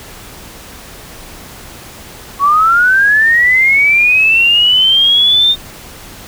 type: linear sweep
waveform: sine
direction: up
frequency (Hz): 1101 to 3653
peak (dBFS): -6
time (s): 2.39-5.56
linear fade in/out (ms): 50
effects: pink hiss -33 dBFS RMS until 6.27 s